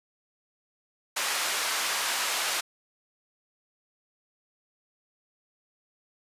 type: band-pass noise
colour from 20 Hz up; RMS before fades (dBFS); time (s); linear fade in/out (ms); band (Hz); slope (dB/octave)
pink; -29; 1.16-2.61; 10; 990 to 11000; 12
effects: resampled to 32000 Hz